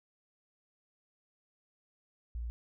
sine tone, 58.27 Hz, A#1, in tune, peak -35 dBFS, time 2.35-2.5 s, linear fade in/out 0 ms, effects none

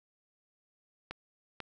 clicks, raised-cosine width 0.3 ms, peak -23 dBFS, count 2, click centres 1.11 / 1.603 s, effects none

